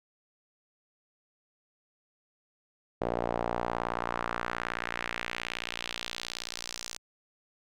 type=tone with band-pass filter sweep; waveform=sawtooth; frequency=58.8 Hz; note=A#1; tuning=16 cents sharp; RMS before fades=-35 dBFS; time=3.01-6.98 s; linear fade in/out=5 ms; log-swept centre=580 to 6200 Hz; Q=1.6; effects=none